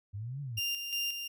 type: exponential two-way sweep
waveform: sine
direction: up then down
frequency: 95.9 to 146.83 to 100.8 Hz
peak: -36 dBFS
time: 0.13-0.6 s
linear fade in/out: 20 ms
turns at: 0.41 s
type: tone with tremolo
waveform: 30% pulse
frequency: 2794 Hz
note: F7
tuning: in tune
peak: -28 dBFS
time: 0.57-1.28 s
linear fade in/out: 10 ms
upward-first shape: square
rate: 2.8 Hz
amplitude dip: 50%
effects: none